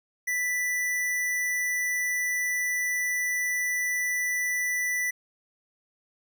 square tone, 1978 Hz, B6, 2 cents sharp, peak -26 dBFS, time 0.27-5.11 s, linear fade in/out 10 ms, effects none

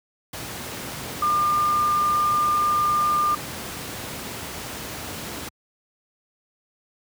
sine tone in noise, 1200 Hz, D6, 37 cents sharp, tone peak -18 dBFS, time 1.22-3.35 s, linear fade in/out 5 ms, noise pink, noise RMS -33 dBFS, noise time 0.33-5.49 s, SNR +12 dB, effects high-pass 80 Hz 12 dB/octave

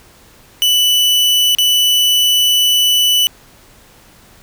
40% pulse tone with dropouts, 2976 Hz, F#7, 9 cents sharp, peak -9 dBFS, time 0.62-3.27 s, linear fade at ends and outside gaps 0 ms, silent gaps 1.549-1.585 s, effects pink hiss -45 dBFS RMS until 4.42 s

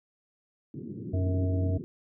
pink band-pass noise, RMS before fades -39 dBFS, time 0.74-1.84 s, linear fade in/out 0 ms, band 110 to 380 Hz, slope 48 dB/octave
harmonic tone, 92.5 Hz, F#2, in tune, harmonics 1 / 3 / 5 / 7, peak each -25 / -34 / -39 / -39 dBFS, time 1.13-1.78 s, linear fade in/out 10 ms
effects none

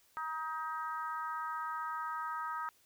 harmonic tone, 315.8 Hz, D#4, 26 cents sharp, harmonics 3 / 4 / 5 / 6, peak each -41 / -38 / -45 / -53 dBFS, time 0.17-2.69 s, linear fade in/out 0 ms, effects white hiss -68 dBFS RMS until 2.85 s

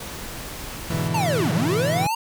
pink noise, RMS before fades -34 dBFS, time 0-1.08 s, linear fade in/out 5 ms
40% pulse chord, E dominant seventh, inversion first, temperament equal, 103.83 / 123.47 / 146.83 / 164.81 Hz, G#2 / B2 / D3 / E3, 0 / 0 / 0 / 0 cents, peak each -30 / -28 / -30 / -24 dBFS, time 0.9-2.07 s, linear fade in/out 5 ms
square linear two-way sweep, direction down then up, 940 to 132.3 to 940 Hz, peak -22 dBFS, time 1.14-2.15 s, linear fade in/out 5 ms, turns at 1.53 s
effects none

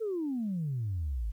sine exponential sweep, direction down, 461 to 49 Hz, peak -29 dBFS, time 0-1.32 s, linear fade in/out 20 ms, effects tanh soft clip ceiling -26 dBFS + 11-bit

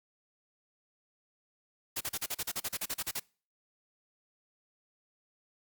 white noise bursts, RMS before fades -34 dBFS, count 15, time 1.96-3.198 s, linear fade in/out 10 ms, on 48 ms, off 37 ms, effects noise-tail reverb RT60 0.4 s tail -25 dB re dry + Opus 48 kbps

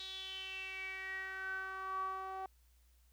sawtooth tone with band-pass filter sweep, 381.2 Hz, G4, 48 cents flat, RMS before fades -43 dBFS, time 0-2.46 s, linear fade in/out 2 ms, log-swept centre 3800 to 870 Hz, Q 8.6, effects added 60 Hz sine -65 dBFS peak until 3.12 s + white hiss -75 dBFS RMS until 3.12 s

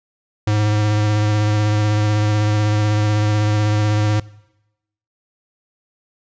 square tone with vibrato, 105.6 Hz, G#2, 29 cents sharp, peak -15 dBFS, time 0.47-4.2 s, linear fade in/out 5 ms, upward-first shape triangle, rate 16 Hz, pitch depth 22 cents each way, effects noise-tail reverb RT60 0.9 s tail -21 dB re dry + resampled to 16000 Hz

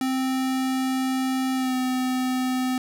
square tone with pitch glide, 261.3 to 255.8 Hz, C4 to C4, -2 to -39 cents, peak -23 dBFS, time 0.01-2.78 s, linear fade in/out 2 ms, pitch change -37 cents, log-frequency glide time 1.55-1.75 s, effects none

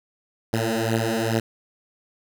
10% pulse beating tone pair, 111.9 / 114.3 Hz, A2 / A#2, +30 / -34 cents, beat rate 2.4 Hz, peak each -16 dBFS, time 0.53-1.4 s, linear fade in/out 5 ms, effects none

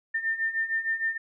sine beating tone pair, 1800 / 1806.5 Hz, A6 / A6, +39 / +45 cents, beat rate 6.5 Hz, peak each -31 / -27 dBFS, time 0.14-1.18 s, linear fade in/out 10 ms, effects none

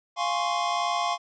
square chord, Db major seventh, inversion first, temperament equal, 698.5 / 830.6 / 1046.5 / 1108.7 Hz, F5 / Ab5 / C6 / Db6, 0 / 0 / 0 / 0 cents, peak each -29 / -33 / -31 / -31 dBFS, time 0.16-1.18 s, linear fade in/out 50 ms, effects resampled to 16000 Hz

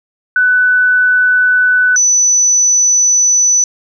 sine tone pair in turn, 1495 / 5980 Hz, F#6 / F#8, +17 / +17 cents, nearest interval 2 octaves, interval 2400 cents, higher second, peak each -7 dBFS, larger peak neither, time 0.36-1.96 / 1.96-3.64 s, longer second, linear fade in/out 2 ms, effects none

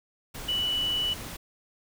sine tone in noise, 2960 Hz, F#7, in tune, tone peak -25 dBFS, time 0.48-1.14 s, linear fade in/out 10 ms, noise pink, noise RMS -39 dBFS, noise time 0.34-1.37 s, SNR +11 dB, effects none

